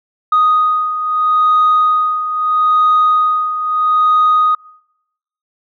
sine beating tone pair, 1244.5 / 1245.27 Hz, D#6 / D#6, 0 / +1 cents, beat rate 0.77 Hz, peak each -10 / -16 dBFS, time 0.32-4.55 s, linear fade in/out 5 ms, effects noise-tail reverb RT60 0.9 s tail -26 dB re dry + tanh soft clip ceiling -5 dBFS

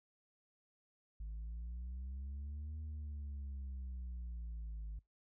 sine exponential two-way sweep, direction up then down, 51.91 to 78 to 51.91 Hz, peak -39 dBFS, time 1.2-4.99 s, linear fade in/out 5 ms, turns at 2.79 s, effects noise-tail reverb RT60 0.2 s tail -26 dB re dry + tanh soft clip ceiling -41 dBFS

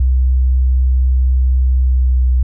sine tone with pitch glide, 64 to 62.86 Hz, C2 to B1, -38 to +31 cents, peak -9 dBFS, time 0-2.43 s, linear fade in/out 5 ms, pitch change -31 cents, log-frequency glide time 1.79-2.31 s, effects none

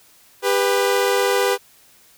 sawtooth tone pair together, 398.6 / 493.9 Hz, G4 / B4, +29 / 0 cents, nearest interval major third, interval 371 cents, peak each -15 dBFS, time 0.42-1.58 s, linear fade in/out 50 ms, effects white hiss -52 dBFS RMS until 2.17 s

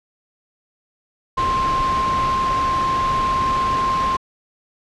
sine tone in noise, 1054 Hz, C6, 12 cents sharp, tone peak -17 dBFS, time 1.37-4.17 s, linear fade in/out 10 ms, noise pink, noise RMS -26 dBFS, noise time 1.37-4.17 s, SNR +6 dB, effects low-pass 4000 Hz 12 dB/octave

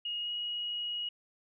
sine tone with pitch glide, 2872 to 2897 Hz, F7 to F#7, +48 to -37 cents, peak -33 dBFS, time 0.05-1.09 s, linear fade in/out 5 ms, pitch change +15 cents, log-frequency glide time 0.21-0.3 s, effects none

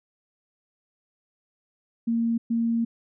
sine tone bursts at uneven times, 230.9 Hz, A#3, 16 cents flat, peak -21 dBFS, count 2, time 2.07-2.38 / 2.5-2.85 s, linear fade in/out 10 ms, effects none

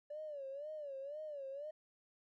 triangle tone with vibrato, 577 Hz, D5, 31 cents flat, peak -39 dBFS, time 0.1-1.71 s, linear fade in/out 10 ms, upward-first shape sine, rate 2 Hz, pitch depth 130 cents each way, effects tanh soft clip ceiling -41 dBFS

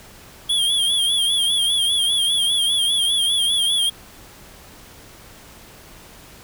square tone with vibrato, 3300 Hz, G#7, 12 cents flat, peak -17 dBFS, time 0.49-3.9 s, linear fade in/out 10 ms, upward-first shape sine, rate 5 Hz, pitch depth 76 cents each way, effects pink hiss -44 dBFS RMS until 6.43 s

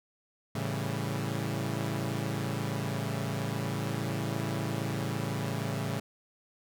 sawtooth chord, A dominant seventh, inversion none, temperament equal, 110 / 138.59 / 164.81 / 196 Hz, A2 / C#3 / E3 / G3, 0 / 0 / 0 / 0 cents, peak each -31 / -31 / -34 / -35 dBFS, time 0.55-6 s, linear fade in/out 5 ms, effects none

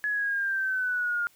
sine exponential sweep, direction down, 1700 to 1409 Hz, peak -25 dBFS, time 0.04-1.27 s, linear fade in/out 0 ms, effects white hiss -61 dBFS RMS until 1.35 s

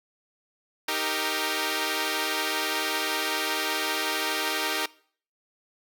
5% pulse chord, Eb major, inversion none, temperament equal with one note detuned, 311.1 / 392 / 464 Hz, Eb4 / G4 / Bb4, 0 / 0 / -8 cents, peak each -19 dBFS, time 0.88-4.86 s, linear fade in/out 5 ms, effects noise-tail reverb RT60 0.5 s tail -21 dB re dry

